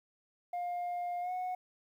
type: tone with pitch glide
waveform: sine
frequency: 707 to 732.8 Hz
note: F5 to F#5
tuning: +21 to -17 cents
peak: -31 dBFS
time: 0.53-1.55 s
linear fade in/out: 5 ms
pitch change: +62 cents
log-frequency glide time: 1.21-1.32 s
effects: tanh soft clip ceiling -33 dBFS + 11-bit